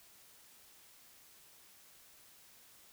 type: silence
effects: white hiss -61 dBFS RMS until 2.92 s